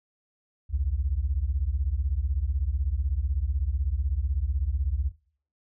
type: beating tone pair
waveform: sine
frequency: 60.9 / 76.9 Hz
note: B1 / D#2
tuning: -24 / -20 cents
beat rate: 16 Hz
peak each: -26 dBFS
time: 0.69-5.12 s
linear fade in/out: 50 ms
effects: noise-tail reverb RT60 0.5 s tail -21 dB re dry + tanh soft clip ceiling -17 dBFS